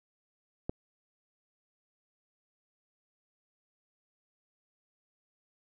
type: click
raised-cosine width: 2 ms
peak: -19 dBFS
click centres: 0.695 s
effects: none